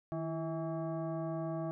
sine tone with frequency modulation, 157.7 Hz, D#3, 24 cents sharp, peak -34 dBFS, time 0.12-1.71 s, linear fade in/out 0 ms, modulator 489 Hz, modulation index 1.3, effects none

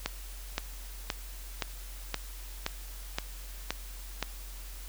click train, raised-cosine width 0.2 ms, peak -12 dBFS, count 9, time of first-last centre 0.06-4.227 s, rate 1.92 Hz, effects added 45 Hz sine -41 dBFS peak until 4.88 s + white hiss -49 dBFS RMS until 4.88 s

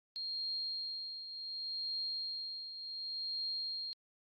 sine tone with tremolo, 4226 Hz, C8, 16 cents sharp, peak -35 dBFS, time 0.16-3.93 s, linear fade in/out 0 ms, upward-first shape triangle, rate 0.68 Hz, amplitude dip 65%, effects Opus 48 kbps

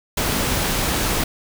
sine tone in noise, 237.3 Hz, A#3, 31 cents sharp, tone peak -30 dBFS, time 0.19-0.41 s, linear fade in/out 5 ms, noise pink, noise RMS -21 dBFS, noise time 0.17-1.24 s, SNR -12 dB, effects none

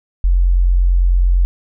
sine tone, 44.5 Hz, F1, 33 cents sharp, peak -9 dBFS, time 0.24-1.45 s, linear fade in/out 0 ms, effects none

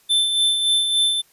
square tone with tremolo, 3538 Hz, A7, 9 cents sharp, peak -15 dBFS, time 0.09-1.22 s, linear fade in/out 20 ms, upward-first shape sine, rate 3.5 Hz, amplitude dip 45%, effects white hiss -57 dBFS RMS until 1.32 s + resampled to 32000 Hz

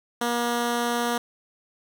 10% pulse tone, 238.4 Hz, A#3, 39 cents sharp, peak -15 dBFS, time 0.21-1.18 s, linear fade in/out 5 ms, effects none

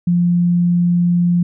sine tone, 174.61 Hz, F3, in tune, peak -11 dBFS, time 0.07-1.43 s, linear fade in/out 5 ms, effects none

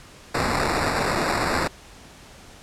blue noise with sample-and-hold, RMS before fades -23 dBFS, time 0.34-1.68 s, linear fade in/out 10 ms, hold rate 3150 Hz, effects pink hiss -46 dBFS RMS until 2.62 s + low-pass 9000 Hz 12 dB/octave

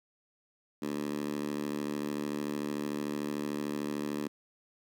10% pulse tone with high-pass filter, 73.42 Hz, D2, in tune, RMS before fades -35 dBFS, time 0.82-4.28 s, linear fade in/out 5 ms, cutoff 250 Hz, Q 2.3, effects none

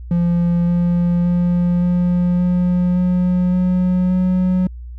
triangle tone with pitch steps, 172.7 / 174.2 / 175.72 / 177.25 / 178.79 / 180.35 / 181.92 / 183.5 Hz, F3 / F3 / F3 / F3 / F3 / F#3 / F#3 / F#3, -19 / -4 / +11 / +26 / +41 / -44 / -29 / -14 cents, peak -11 dBFS, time 0.11-4.67 s, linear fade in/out 2 ms, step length 570 ms, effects added 60 Hz sine -29 dBFS peak until 4.98 s

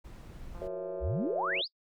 brown noise, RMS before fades -45 dBFS, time 0.04-0.68 s, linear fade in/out 10 ms
click train, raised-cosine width 1 ms, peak -38 dBFS, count 182, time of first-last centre 0.55-1.596 s, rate 173 Hz
sine chord, F# dominant seventh, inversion none, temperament equal, 370 / 466.2 / 554.4 / 659.3 Hz, F#4 / A#4 / C#5 / E5, 0 / 0 / 0 / 0 cents, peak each -40 / -42 / -38 / -41 dBFS, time 0.61-1.62 s, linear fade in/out 10 ms
sine exponential sweep, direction up, 51.91 to 5274 Hz, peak -29 dBFS, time 1-1.68 s, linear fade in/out 50 ms
effects noise-tail reverb RT60 0.1 s tail -25 dB re dry

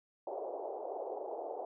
white band-pass noise, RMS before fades -41 dBFS, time 0.27-1.65 s, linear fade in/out 2 ms, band 370 to 790 Hz, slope 48 dB/octave, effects none

